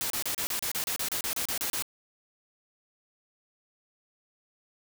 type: noise bursts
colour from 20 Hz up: white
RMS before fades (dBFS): -31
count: 15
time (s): 0.01-1.823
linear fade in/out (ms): 0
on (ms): 91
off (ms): 32
effects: none